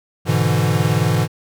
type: chord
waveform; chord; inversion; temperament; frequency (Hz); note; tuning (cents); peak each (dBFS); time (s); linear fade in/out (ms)
square; E dominant seventh; first; equal; 103.83 / 123.47 / 146.83 / 164.81; G#2 / B2 / D3 / E3; 0 / 0 / 0 / 0; -21; 0.25-1.28; 50
effects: none